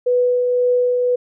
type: tone with tremolo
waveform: sine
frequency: 493.9 Hz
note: B4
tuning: in tune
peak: -12 dBFS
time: 0.06-1.16 s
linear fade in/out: 10 ms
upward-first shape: triangle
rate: 1.9 Hz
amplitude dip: 30%
effects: none